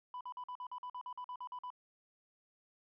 sine tone bursts, 994 Hz, B5, 11 cents sharp, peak -39 dBFS, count 14, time 0.14-1.703 s, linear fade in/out 2 ms, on 68 ms, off 47 ms, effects tanh soft clip ceiling -40 dBFS

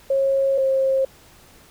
sine tone pair in turn, 543 / 534 Hz, C#5 / C5, -36 / +35 cents, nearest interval unison, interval 29 cents, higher first, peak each -16 dBFS, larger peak neither, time 0.1-0.58 / 0.58-1.05 s, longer first, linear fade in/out 5 ms, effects pink hiss -50 dBFS RMS until 1.7 s

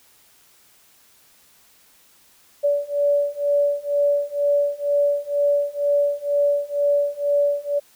sine beating tone pair, 574 / 576.1 Hz, D5 / D5, -40 / -33 cents, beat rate 2.1 Hz, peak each -21 / -20 dBFS, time 2.63-7.8 s, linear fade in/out 20 ms, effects white hiss -55 dBFS RMS until 7.95 s

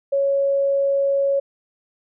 sine tone, 554.4 Hz, C#5, in tune, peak -16 dBFS, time 0.12-1.4 s, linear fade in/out 10 ms, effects none

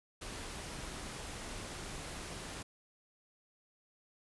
pink noise, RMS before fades -44 dBFS, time 0.21-2.63 s, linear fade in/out 10 ms, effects resampled to 24000 Hz

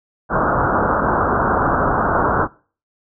white low-pass noise, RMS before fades -17 dBFS, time 0.29-2.48 s, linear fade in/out 50 ms, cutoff 1500 Hz, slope 96 dB/octave, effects noise-tail reverb RT60 0.4 s tail -22 dB re dry

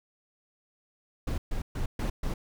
brown noise bursts, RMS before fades -30 dBFS, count 5, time 1.27-2.34 s, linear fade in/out 5 ms, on 110 ms, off 130 ms, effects none

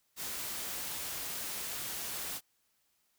white noise, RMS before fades -39 dBFS, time 0.16-2.41 s, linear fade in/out 50 ms, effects white hiss -75 dBFS RMS until 3.18 s

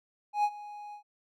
triangle tone with ADSR envelope, 830.6 Hz, G#5, in tune, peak -20 dBFS, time 0.33-1.03 s, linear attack 110 ms, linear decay 56 ms, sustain -19 dB, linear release 95 ms, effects none

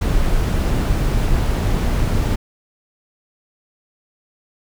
brown noise, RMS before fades -17 dBFS, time 0.01-2.36 s, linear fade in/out 10 ms, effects none

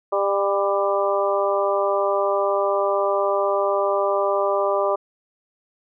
harmonic tone with a mistuned harmonic, 199.1 Hz, G3, 27 cents sharp, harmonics 2 / 3 / 4 / 5 / 6, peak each -24 / -21 / -28 / -27 / -26 dBFS, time 0.12-4.96 s, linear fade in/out 10 ms, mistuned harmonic 6, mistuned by -18 cents, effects none

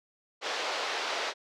pink band-pass noise, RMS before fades -33 dBFS, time 0.41-1.34 s, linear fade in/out 50 ms, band 470 to 5300 Hz, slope 24 dB/octave, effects none

